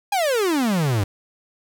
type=exponential sweep; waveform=45% pulse; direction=down; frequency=838 to 94.2 Hz; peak=-18 dBFS; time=0.12-1.04 s; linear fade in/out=5 ms; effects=none